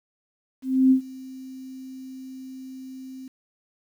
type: tone with ADSR envelope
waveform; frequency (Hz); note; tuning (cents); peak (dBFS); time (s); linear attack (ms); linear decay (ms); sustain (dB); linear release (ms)
sine; 261.6; C4; 0; -12; 0.62-3.28; 290; 100; -24; 5
effects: 9-bit